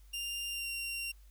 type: tone with pitch glide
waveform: sawtooth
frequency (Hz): 2794 to 2760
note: F7 to F7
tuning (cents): 0 to -21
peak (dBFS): -33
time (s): 0.13-1.12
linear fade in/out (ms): 10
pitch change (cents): -21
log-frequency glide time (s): 0.5-0.68
effects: added 50 Hz sine -54 dBFS peak until 1.3 s + white hiss -69 dBFS RMS until 1.3 s